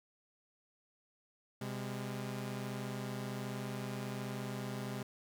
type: tone pair together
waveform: sawtooth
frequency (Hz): 128.37 / 203.2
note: C3 / G#3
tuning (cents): -33 / -38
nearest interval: minor sixth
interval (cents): 795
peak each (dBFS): -37 / -38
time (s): 1.61-5.03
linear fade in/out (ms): 5
effects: 12-bit